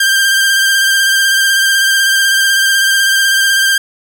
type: tone with vibrato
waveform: sawtooth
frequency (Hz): 1584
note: G6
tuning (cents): +18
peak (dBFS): -5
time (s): 0-3.78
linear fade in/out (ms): 5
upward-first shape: square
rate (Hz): 16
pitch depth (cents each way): 18
effects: none